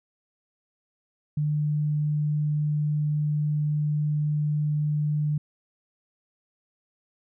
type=tone; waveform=sine; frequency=149.7 Hz; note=D3; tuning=33 cents sharp; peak=-22 dBFS; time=1.37-5.38 s; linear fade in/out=5 ms; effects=none